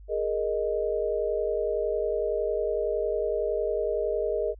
sine chord, Ab suspended second, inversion none, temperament equal, 415.3 / 466.2 / 622.3 Hz, Ab4 / Bb4 / Eb5, 0 / 0 / 0 cents, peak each -29 dBFS, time 0.08-4.55 s, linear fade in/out 50 ms, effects added 50 Hz sine -44 dBFS peak until 4.59 s

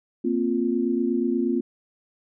sine chord, Bb suspended second, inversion none, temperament equal, 233.1 / 261.6 / 349.2 Hz, Bb3 / C4 / F4, 0 / 0 / 0 cents, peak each -25 dBFS, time 0.24-1.61 s, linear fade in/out 10 ms, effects none

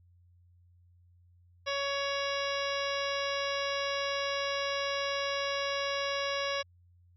harmonic tone, 559 Hz, C#5, 14 cents sharp, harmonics 1 / 2 / 3 / 4 / 5 / 6 / 7 / 9 / 10, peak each -34 / -37 / -39 / -40 / -41 / -42 / -42 / -44 / -44 dBFS, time 1.66-6.63 s, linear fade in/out 20 ms, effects added 88 Hz sine -59 dBFS peak until 7.16 s

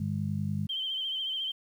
harmonic tone, 50.4 Hz, G1, 49 cents sharp, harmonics 2 / 3 / 4, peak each -33 / -33 / -33 dBFS, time 0-0.67 s, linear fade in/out 5 ms
sine tone with vibrato, 3120 Hz, G7, 9 cents flat, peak -30 dBFS, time 0.69-1.52 s, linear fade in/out 10 ms, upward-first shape sine, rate 14 Hz, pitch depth 46 cents each way
effects 10-bit

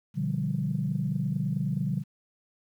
sine chord, G dominant seventh, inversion first, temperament just, 122.5 / 147 / 176.4 / 196 Hz, B2 / D3 / F3 / G3, -14 / +2 / +18 / 0 cents, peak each -33 / -29 / -32 / -32 dBFS, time 0.14-2.04 s, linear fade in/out 50 ms, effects tanh soft clip ceiling -16 dBFS + 10-bit

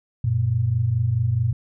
sine tone pair together, 94.41 / 119.1 Hz, F#2 / A#2, +35 / +38 cents, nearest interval major third, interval 403 cents, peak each -24 / -19 dBFS, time 0.24-1.53 s, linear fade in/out 5 ms, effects none

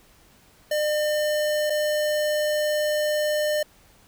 square tone with dropouts, 603 Hz, D5, 46 cents sharp, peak -22 dBFS, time 0.71-3.63 s, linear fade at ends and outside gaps 5 ms, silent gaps 1.699-1.702 s, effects pink hiss -56 dBFS RMS until 4.07 s

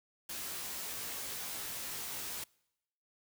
white noise with comb filter, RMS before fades -41 dBFS, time 0.29-2.44 s, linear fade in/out 5 ms, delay 17 ms, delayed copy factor +0.85, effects noise-tail reverb RT60 0.9 s tail -26 dB re dry

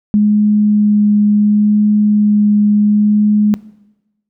sine tone with vibrato, 208.8 Hz, G#3, 10 cents sharp, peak -7 dBFS, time 0.14-3.54 s, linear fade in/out 0 ms, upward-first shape sine, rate 0.71 Hz, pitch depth 8 cents each way, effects noise-tail reverb RT60 1.0 s tail -20 dB re dry

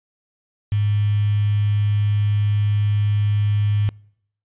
sine tone with quantisation, 103.83 Hz, G#2, in tune, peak -16 dBFS, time 0.72-3.89 s, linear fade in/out 0 ms, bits 6, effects noise-tail reverb RT60 0.7 s tail -26 dB re dry + resampled to 8000 Hz

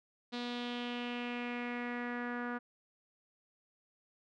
sawtooth tone with low-pass filter sweep, 242.3 Hz, B3, 33 cents flat, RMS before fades -39 dBFS, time 0.32-2.59 s, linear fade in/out 20 ms, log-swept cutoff 4000 to 1500 Hz, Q 3.5, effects none

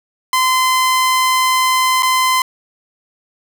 sawtooth tone with dropouts, 1030 Hz, C6, 28 cents flat, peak -8 dBFS, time 0.33-2.42 s, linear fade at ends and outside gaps 2 ms, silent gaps 2.024-2.03 s, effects none

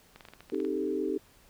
clicks, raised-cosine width 0.3 ms, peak -31 dBFS, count 10, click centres 0.16 / 0.208 / 0.252 / 0.286 / 0.336 / 0.406 / 0.499 / 0.546 / 0.602 / 0.649 s
sine chord, A half-diminished seventh, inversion first, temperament equal with one note detuned, 264.5 / 311.1 / 392 / 440 Hz, C4 / Eb4 / G4 / A4, +19 / 0 / 0 / 0 cents, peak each -36 / -33 / -32 / -35 dBFS, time 0.52-1.18 s, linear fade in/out 5 ms
effects pink hiss -60 dBFS RMS until 1.49 s

